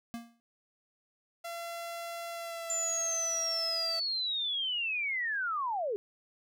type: tone with exponential decay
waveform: square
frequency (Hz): 233.5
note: A#3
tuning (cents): +3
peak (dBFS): -35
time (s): 0.14-0.4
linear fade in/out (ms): 0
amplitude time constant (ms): 56
type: tone with pitch glide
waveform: sawtooth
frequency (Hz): 680 to 660.6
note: F5 to E5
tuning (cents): -46 to +4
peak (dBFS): -34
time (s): 1.44-4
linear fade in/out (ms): 10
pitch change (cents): -50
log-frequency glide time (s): 2.31-2.9
type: linear sweep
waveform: sine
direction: down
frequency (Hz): 7190 to 385.4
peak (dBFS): -30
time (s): 2.7-5.96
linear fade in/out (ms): 0
effects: none